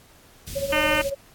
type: band-stop noise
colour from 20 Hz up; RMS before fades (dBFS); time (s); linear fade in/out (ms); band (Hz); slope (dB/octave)
pink; -35; 0.47-1.1; 5; 190 to 3300; 12
type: tone with tremolo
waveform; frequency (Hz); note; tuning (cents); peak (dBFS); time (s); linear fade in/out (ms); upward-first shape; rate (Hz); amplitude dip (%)
sine; 554.4; C#5; 0; -21; 0.55-1.15; 20; sine; 14; 75
type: harmonic tone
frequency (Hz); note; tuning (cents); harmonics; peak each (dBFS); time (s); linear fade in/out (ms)
303.4; D#4; -44; 1 / 2 / 3 / 4 / 5 / 6 / 7 / 8 / 9 / 10; -29 / -29 / -29 / -29 / -29 / -29 / -29 / -29 / -29 / -29; 0.72-1.02; 10
effects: pink hiss -53 dBFS RMS until 1.34 s + AAC 64 kbps